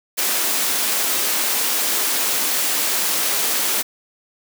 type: high-pass noise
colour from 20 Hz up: white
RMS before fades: -20 dBFS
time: 0.17-3.83 s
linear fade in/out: 20 ms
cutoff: 220 Hz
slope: 24 dB/octave
effects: none